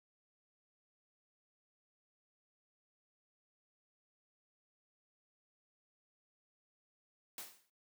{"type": "noise with exponential decay", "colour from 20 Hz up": "white", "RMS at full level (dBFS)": -43, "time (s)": [7.38, 7.7], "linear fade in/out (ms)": 2, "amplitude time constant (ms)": 68, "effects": ["noise-tail reverb RT60 0.1 s tail -18 dB re dry", "high-pass 200 Hz 12 dB/octave"]}